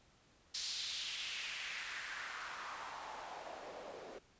white noise with band-pass filter sweep, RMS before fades -45 dBFS, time 0.54-4.19 s, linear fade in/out 10 ms, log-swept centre 4700 to 430 Hz, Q 2.4, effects pink hiss -68 dBFS RMS until 4.39 s + resampled to 16000 Hz

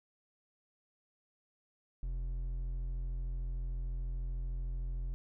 triangle tone with hard clipping, 43.23 Hz, F1, 17 cents flat, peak -36 dBFS, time 2.03-5.14 s, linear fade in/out 0 ms, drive 9 dB, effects none

